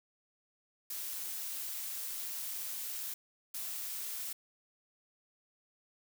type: noise bursts at uneven times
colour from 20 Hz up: blue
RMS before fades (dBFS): -40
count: 2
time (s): 0.9-3.14 / 3.54-4.33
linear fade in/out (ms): 5
effects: none